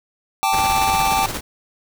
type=chord; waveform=square; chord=G suspended second; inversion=none; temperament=equal; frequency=784 / 880 / 1174.7 Hz; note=G5 / A5 / D6; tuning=0 / 0 / 0 cents; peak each=-20 / -21 / -24 dBFS; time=0.43-1.26 s; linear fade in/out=0 ms
type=noise with tremolo; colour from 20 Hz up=pink; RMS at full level=-25 dBFS; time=0.52-1.41 s; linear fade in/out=20 ms; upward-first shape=square; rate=17 Hz; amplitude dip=45%
effects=none